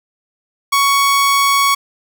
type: tone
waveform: sawtooth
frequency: 1115 Hz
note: C#6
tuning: 10 cents sharp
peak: -7 dBFS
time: 0.72-1.75 s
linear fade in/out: 10 ms
effects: none